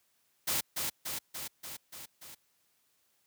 white noise with echo, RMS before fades -31 dBFS, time 0.47-0.61 s, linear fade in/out 10 ms, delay 290 ms, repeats 6, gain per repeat -3 dB, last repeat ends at 2.35 s, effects white hiss -73 dBFS RMS until 3.26 s + high-pass 60 Hz 12 dB/octave

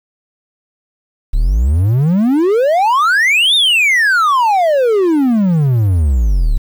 triangle exponential two-way sweep, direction up then down, 33 to 3729 to 33 Hz, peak -7 dBFS, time 1.33-6.58 s, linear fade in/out 10 ms, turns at 3.55 s, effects 7-bit

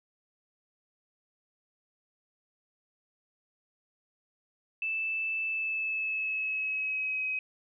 sine tone with pitch glide, 2637 to 2533 Hz, E7 to D#7, 0 to +30 cents, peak -29 dBFS, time 4.82-7.39 s, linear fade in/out 2 ms, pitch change -70 cents, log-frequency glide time 5.45-7.27 s, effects none

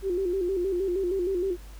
sine tone with vibrato, 370 Hz, F#4, in tune, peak -24 dBFS, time 0.02-1.57 s, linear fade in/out 50 ms, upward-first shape square, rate 6.4 Hz, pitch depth 82 cents each way, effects added 50 Hz sine -41 dBFS peak until 1.79 s + pink hiss -53 dBFS RMS until 1.79 s

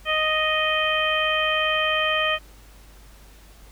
harmonic tone, 622.3 Hz, D#5, in tune, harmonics 1 / 2 / 3 / 4 / 5, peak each -26 / -26 / -26 / -26 / -26 dBFS, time 0.05-2.39 s, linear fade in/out 50 ms, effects added 50 Hz sine -46 dBFS peak until 3.71 s + pink hiss -52 dBFS RMS until 3.71 s

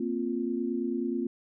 sine chord, Bb suspended second, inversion none, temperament equal with one note detuned, 232.3 / 261.6 / 349.2 Hz, Bb3 / C4 / F4, -6 / 0 / 0 cents, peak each -32 dBFS, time 0-1.27 s, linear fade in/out 5 ms, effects none

